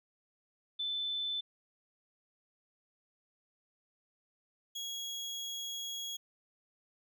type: tone pair in turn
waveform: sine / 30% pulse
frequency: 3520 / 3318 Hz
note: A7 / G#7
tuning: 0 / -2 cents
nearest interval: minor second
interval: 102 cents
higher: first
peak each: -33 / -35 dBFS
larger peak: first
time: 0.79-1.41 / 4.75-6.17 s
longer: second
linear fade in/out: 10 ms
effects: none